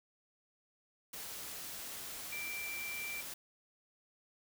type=tone in noise; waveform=sine; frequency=2349 Hz; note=D7; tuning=in tune; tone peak=-40 dBFS; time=2.32-3.21 s; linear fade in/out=5 ms; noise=white; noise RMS=-45 dBFS; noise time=1.13-3.34 s; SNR=+2 dB; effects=none